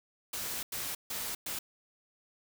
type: noise bursts at uneven times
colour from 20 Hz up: white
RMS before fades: -37 dBFS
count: 4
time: 0.33-0.63 / 0.72-0.95 / 1.1-1.35 / 1.46-1.59 s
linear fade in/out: 5 ms
effects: none